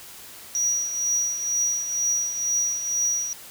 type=tone with tremolo; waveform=triangle; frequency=5790 Hz; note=F#8; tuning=38 cents flat; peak=-18 dBFS; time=0.55-3.33 s; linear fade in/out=0 ms; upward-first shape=triangle; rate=2.1 Hz; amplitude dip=65%; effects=white hiss -43 dBFS RMS until 3.5 s